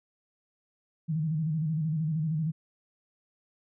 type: tone with vibrato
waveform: sine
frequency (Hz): 157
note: D#3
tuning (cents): +16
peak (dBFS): -26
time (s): 1.08-2.52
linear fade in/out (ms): 20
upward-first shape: square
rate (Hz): 13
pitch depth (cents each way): 69
effects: none